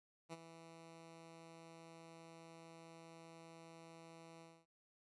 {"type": "tone with ADSR envelope", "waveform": "10% pulse", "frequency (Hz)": 164.81, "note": "E3", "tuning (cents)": 0, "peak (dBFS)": -37, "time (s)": [0.29, 4.66], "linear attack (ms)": 38, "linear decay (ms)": 30, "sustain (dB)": -11, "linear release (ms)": 250, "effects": ["resampled to 24000 Hz"]}